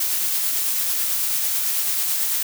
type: noise with tremolo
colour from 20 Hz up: blue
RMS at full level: -21 dBFS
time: 0-2.43 s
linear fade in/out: 5 ms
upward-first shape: triangle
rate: 9.1 Hz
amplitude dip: 25%
effects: none